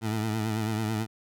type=tone with vibrato; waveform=20% pulse; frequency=109.3 Hz; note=A2; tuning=11 cents flat; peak=-22 dBFS; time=0.01-1.07 s; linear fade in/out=50 ms; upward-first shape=triangle; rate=9.1 Hz; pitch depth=70 cents each way; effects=none